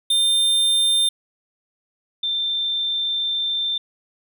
square / sine tone pair in turn, 3600 / 3573 Hz, A7 / A7, +39 / +26 cents, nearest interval unison, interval 13 cents, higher first, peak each -16 / -20 dBFS, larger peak first, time 0.1-1.09 / 2.23-3.78 s, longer second, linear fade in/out 5 ms, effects none

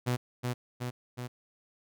sawtooth tone with echo, 123.47 Hz, B2, in tune, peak -23 dBFS, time 0.06-0.17 s, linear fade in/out 20 ms, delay 370 ms, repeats 3, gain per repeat -3 dB, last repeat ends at 1.28 s, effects none

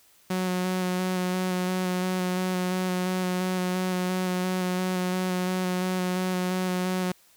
sawtooth tone with vibrato, 183.3 Hz, F#3, 16 cents flat, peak -21 dBFS, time 0.3-7.12 s, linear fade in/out 5 ms, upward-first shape square, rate 2.9 Hz, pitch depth 13 cents each way, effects white hiss -59 dBFS RMS until 7.36 s

